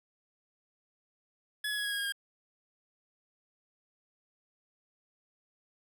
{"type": "tone with pitch steps", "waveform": "25% pulse", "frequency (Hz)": [1700, 1685.3, 1670.8, 1656.4, 1642.1, 1627.9, 1613.9], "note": ["G#6", "G#6", "G#6", "G#6", "G#6", "G#6", "G6"], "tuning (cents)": [40, 25, 10, -5, -20, -35, 50], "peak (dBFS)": -28, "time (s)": [1.64, 2.123], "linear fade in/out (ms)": 5, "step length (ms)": 69, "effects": []}